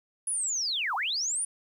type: linear two-way sweep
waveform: sine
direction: down then up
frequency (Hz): 10450 to 740 to 9770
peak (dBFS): -27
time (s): 0.27-1.45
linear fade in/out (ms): 5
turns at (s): 0.95
effects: 10-bit